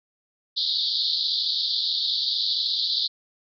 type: band-pass noise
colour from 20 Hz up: white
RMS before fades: -25 dBFS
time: 0.56-3.08 s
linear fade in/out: 20 ms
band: 3500 to 4700 Hz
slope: 96 dB/octave
effects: none